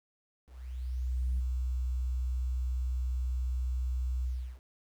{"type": "tone with ADSR envelope", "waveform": "sine", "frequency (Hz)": 62.8, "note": "B1", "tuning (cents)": 30, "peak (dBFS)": -25, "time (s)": [0.46, 4.6], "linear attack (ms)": 930, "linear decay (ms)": 14, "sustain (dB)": -3, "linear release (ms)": 350, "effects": ["tanh soft clip ceiling -25 dBFS", "10-bit"]}